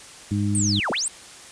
harmonic tone, 102.2 Hz, G#2, 27 cents flat, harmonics 1 / 2 / 3, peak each -23 / -24 / -28 dBFS, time 0.31-0.8 s, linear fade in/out 5 ms
sine linear two-way sweep, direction down then up, 8900 to 149.9 to 8900 Hz, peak -22 dBFS, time 0.55-1.08 s, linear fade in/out 0 ms, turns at 0.91 s
effects white hiss -43 dBFS RMS until 1.51 s + resampled to 22050 Hz

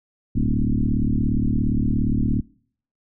sine tone with frequency modulation, 116.3 Hz, A#2, 4 cents flat, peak -17 dBFS, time 0.35-2.41 s, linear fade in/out 10 ms, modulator 37.2 Hz, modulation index 4.3, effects noise-tail reverb RT60 0.6 s tail -25 dB re dry

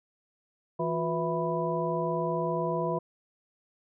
harmonic tone with a mistuned harmonic, 164.81 Hz, E3, in tune, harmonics 1 / 2 / 3 / 4 / 6, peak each -33 / -33 / -33 / -33 / -33 dBFS, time 0.79-2.99 s, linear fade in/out 10 ms, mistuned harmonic 2, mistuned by +140 cents, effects none

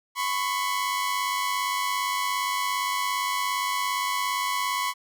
sawtooth tone pair together, 1002.6 / 1100 Hz, B5 / C#6, +26 / -14 cents, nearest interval major second, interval 160 cents, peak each -24 dBFS, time 0.15-4.94 s, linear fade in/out 50 ms, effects none

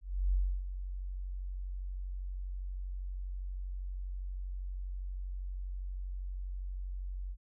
sine tone with ADSR envelope, 46.25 Hz, F#1, in tune, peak -25 dBFS, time 0.01-7.37 s, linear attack 320 ms, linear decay 300 ms, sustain -11 dB, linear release 61 ms, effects none

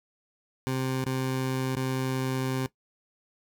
20% pulse tone with dropouts, 130.81 Hz, C3, in tune, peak -22 dBFS, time 0.67-2.66 s, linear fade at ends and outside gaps 0 ms, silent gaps 1.041-1.063 / 1.754-1.767 s, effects noise-tail reverb RT60 0.1 s tail -17 dB re dry

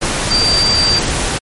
sine tone in noise, 4699 Hz, D8, in tune, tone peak -11 dBFS, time 0.3-1 s, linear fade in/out 20 ms, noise pink, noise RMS -17 dBFS, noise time 0.01-1.39 s, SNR +3 dB, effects MP3 48 kbps

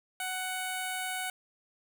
5% pulse tone with notch filter, 744 Hz, F#5, 9 cents sharp, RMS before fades -35 dBFS, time 0.2-1.3 s, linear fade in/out 2 ms, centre 5400 Hz, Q 0.53, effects none

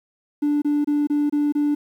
triangle tone bursts, 293.2 Hz, D4, 3 cents flat, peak -14 dBFS, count 6, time 0.42-1.75 s, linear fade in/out 10 ms, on 200 ms, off 26 ms, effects tanh soft clip ceiling -13 dBFS + 9-bit

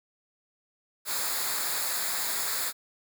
white noise with comb filter, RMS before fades -30 dBFS, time 1.05-2.73 s, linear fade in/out 50 ms, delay 0.34 ms, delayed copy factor -0.7, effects none

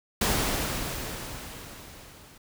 pink noise with level ramp, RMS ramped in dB -24 to -52 dBFS, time 0.21-2.38 s, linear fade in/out 5 ms, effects none

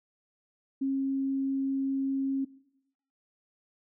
sine tone, 270.5 Hz, C#4, 42 cents flat, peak -26 dBFS, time 0.81-2.45 s, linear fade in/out 10 ms, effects noise-tail reverb RT60 0.8 s tail -20 dB re dry

